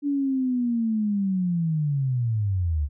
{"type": "linear sweep", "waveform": "sine", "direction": "down", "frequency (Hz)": [290, 68.7], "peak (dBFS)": -21, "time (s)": [0.02, 2.89], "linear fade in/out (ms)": 50, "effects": []}